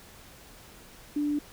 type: tone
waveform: sine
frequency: 293.7 Hz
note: D4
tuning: in tune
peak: -25 dBFS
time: 1.16-1.39 s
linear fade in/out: 5 ms
effects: pink hiss -51 dBFS RMS until 1.52 s